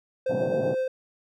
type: tone with tremolo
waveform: triangle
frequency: 519 Hz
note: C5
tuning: 14 cents flat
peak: -21 dBFS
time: 0.26-0.88 s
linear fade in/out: 5 ms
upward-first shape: sine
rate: 7.9 Hz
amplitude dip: 25%
type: band-pass noise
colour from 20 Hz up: pink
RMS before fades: -30 dBFS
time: 0.29-0.75 s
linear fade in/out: 10 ms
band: 120 to 780 Hz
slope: 48 dB/octave
effects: none